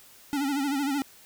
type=tone with vibrato; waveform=square; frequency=280 Hz; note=C#4; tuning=18 cents sharp; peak=-26 dBFS; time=0.33-1.02 s; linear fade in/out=0 ms; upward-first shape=sine; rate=13 Hz; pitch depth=84 cents each way; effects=white hiss -53 dBFS RMS until 1.25 s